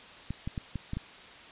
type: clicks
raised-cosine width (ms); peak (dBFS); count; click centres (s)
5; -21; 6; 0.306 / 0.475 / 0.578 / 0.757 / 0.934 / 0.97
effects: white hiss -49 dBFS RMS until 1.51 s + resampled to 8000 Hz